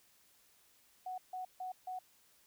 sine tone bursts, 740 Hz, F#5, in tune, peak -39 dBFS, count 4, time 1.06-1.99 s, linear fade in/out 5 ms, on 120 ms, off 150 ms, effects white hiss -68 dBFS RMS until 2.46 s

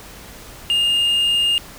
triangle tone with quantisation, 2827 Hz, F7, 20 cents sharp, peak -13 dBFS, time 0.7-1.58 s, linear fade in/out 0 ms, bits 7, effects pink hiss -39 dBFS RMS until 1.78 s

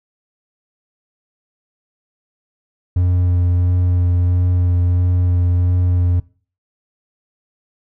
triangle tone with vibrato, 89 Hz, F2, 33 cents sharp, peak -10 dBFS, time 2.96-6.2 s, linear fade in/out 5 ms, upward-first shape sine, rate 1.5 Hz, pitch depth 14 cents each way, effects noise-tail reverb RT60 0.4 s tail -21 dB re dry

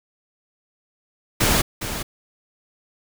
pink noise with echo, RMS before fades -18 dBFS, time 1.4-1.62 s, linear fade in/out 10 ms, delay 410 ms, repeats 1, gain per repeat -10 dB, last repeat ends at 2.03 s, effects none

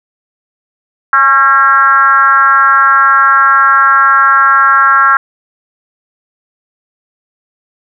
sine tone with frequency modulation, 1361 Hz, F6, 45 cents flat, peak -4 dBFS, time 1.13-5.17 s, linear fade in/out 2 ms, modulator 266 Hz, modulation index 1.1, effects none

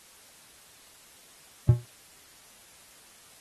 triangle tone with exponential decay, 120 Hz, B2, 49 cents flat, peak -9 dBFS, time 1.69-1.85 s, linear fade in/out 0 ms, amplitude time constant 33 ms, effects white hiss -54 dBFS RMS until 3.4 s + AAC 32 kbps

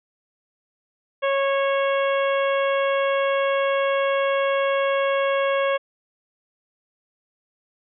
harmonic tone, 550 Hz, C#5, 14 cents flat, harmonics 1 / 2 / 3 / 4 / 5 / 6, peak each -20 / -26 / -30 / -32 / -34 / -36 dBFS, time 1.22-5.78 s, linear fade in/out 20 ms, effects none

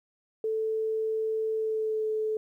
sine tone with pitch glide, 440 to 433.9 Hz, A4 to A4, 0 to -24 cents, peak -26 dBFS, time 0.44-2.37 s, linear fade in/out 2 ms, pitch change -24 cents, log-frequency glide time 1.55-2.07 s, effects 11-bit

